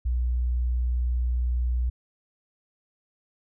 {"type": "tone", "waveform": "sine", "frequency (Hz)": 61, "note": "B1", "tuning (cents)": -21, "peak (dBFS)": -22, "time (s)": [0.05, 1.9], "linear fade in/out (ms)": 10, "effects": []}